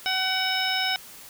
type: harmonic tone with a mistuned harmonic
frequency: 754 Hz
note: F#5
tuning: 32 cents sharp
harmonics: 1 / 2 / 3 / 4 / 5 / 7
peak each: -30 / -30 / -30 / -30 / -30 / -30 dBFS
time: 0.06-0.96 s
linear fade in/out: 0 ms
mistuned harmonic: 4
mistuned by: -23 cents
effects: white hiss -45 dBFS RMS until 1.29 s